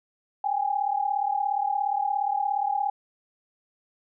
sine tone pair together, 793.5 / 830.6 Hz, G5 / G#5, +21 / 0 cents, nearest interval minor second, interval 79 cents, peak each -26 dBFS, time 0.44-2.9 s, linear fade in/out 5 ms, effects none

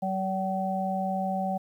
harmonic tone, 190.2 Hz, F#3, 48 cents sharp, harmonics 1 / 3 / 4, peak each -30 / -34 / -29 dBFS, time 0.02-1.58 s, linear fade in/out 10 ms, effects 10-bit

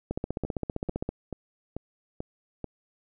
two click trains, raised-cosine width 2 ms, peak -20 / -16 dBFS, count 6 / 16, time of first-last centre 0.45-2.643 / 0.11-1.09 s, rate 2.28 / 15.3 Hz, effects none

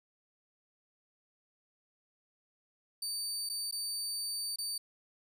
25% pulse tone with dropouts, 4600 Hz, D8, 37 cents flat, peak -30 dBFS, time 3.02-4.78 s, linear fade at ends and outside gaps 5 ms, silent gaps 3.491-3.497 / 3.712-3.724 / 4.56-4.585 s, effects none

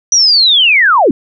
sine linear sweep, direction down, 5920 to 220 Hz, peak -5 dBFS, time 0.12-1.11 s, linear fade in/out 2 ms, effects none

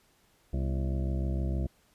harmonic tone with a mistuned harmonic, 66.5 Hz, C2, 29 cents sharp, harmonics 1 / 2 / 3 / 4 / 5 / 6 / 8 / 9 / 10, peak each -29 / -34 / -38 / -45 / -41 / -49 / -49 / -48 / -49 dBFS, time 0.53-1.67 s, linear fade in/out 5 ms, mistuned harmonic 4, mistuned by -90 cents, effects pink hiss -66 dBFS RMS until 1.94 s + resampled to 32000 Hz

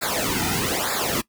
pink noise with flanger, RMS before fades -24 dBFS, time 0.01-1.22 s, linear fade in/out 20 ms, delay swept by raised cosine 0.33 to 1.83 ms, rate 1.1 Hz, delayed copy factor -0.95, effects noise-tail reverb RT60 0.1 s tail -20 dB re dry

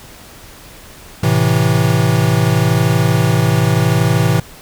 square chord, A minor, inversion none, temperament equal with one note detuned, 110 / 130.81 / 163.11 Hz, A2 / C3 / E3, 0 / 0 / -18 cents, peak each -16 dBFS, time 1.23-4.4 s, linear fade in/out 5 ms, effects pink hiss -38 dBFS RMS until 4.61 s

